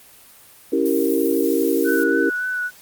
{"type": "chord", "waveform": "sine", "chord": "C# diminished seventh", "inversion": "none", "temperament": "equal", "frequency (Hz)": [277.2, 329.6, 392, 466.2], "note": ["C#4", "E4", "G4", "Bb4"], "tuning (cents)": [0, 0, 0, 0], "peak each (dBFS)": [-22, -21, -22, -22], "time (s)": [0.72, 2.3], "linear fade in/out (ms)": 10}
{"type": "noise", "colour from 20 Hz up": "violet", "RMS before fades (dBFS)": -31, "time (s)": [0.85, 2.04], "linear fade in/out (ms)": 10}
{"type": "tone with vibrato", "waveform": "sine", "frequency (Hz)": 1487, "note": "F#6", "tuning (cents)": 8, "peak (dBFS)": -21, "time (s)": [1.84, 2.71], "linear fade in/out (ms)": 50, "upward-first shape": "sine", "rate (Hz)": 3.5, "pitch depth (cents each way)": 20}
{"effects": ["white hiss -47 dBFS RMS until 2.81 s", "Opus 32 kbps"]}